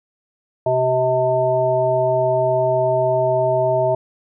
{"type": "harmonic tone", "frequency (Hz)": 128.3, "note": "C3", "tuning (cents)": -34, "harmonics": [1, 3, 5, 7], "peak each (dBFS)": [-25, -23, -16, -24], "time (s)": [0.66, 3.95], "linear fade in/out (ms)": 5, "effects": []}